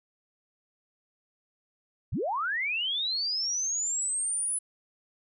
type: linear sweep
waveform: sine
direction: up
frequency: 55 to 10100 Hz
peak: -27 dBFS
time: 2.12-4.59 s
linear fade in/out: 10 ms
effects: none